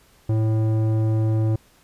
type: tone with low-pass filter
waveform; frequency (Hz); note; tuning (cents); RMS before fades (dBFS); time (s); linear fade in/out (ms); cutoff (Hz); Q
square; 110; A2; 0; -20; 0.29-1.56; 5; 510; 0.73
effects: pink hiss -56 dBFS RMS until 1.83 s + resampled to 32000 Hz